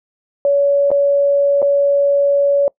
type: tone with dropouts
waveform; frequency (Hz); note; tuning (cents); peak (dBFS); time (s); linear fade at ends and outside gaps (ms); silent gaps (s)
sine; 565; C#5; +33; -10; 0.45-2.68; 1; 0.905-0.915 / 1.619-1.626
effects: noise-tail reverb RT60 0.1 s tail -23 dB re dry